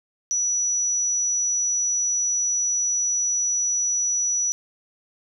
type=tone; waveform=sine; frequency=5890 Hz; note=F#8; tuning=9 cents flat; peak=-20 dBFS; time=0.31-4.52 s; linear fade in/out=0 ms; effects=none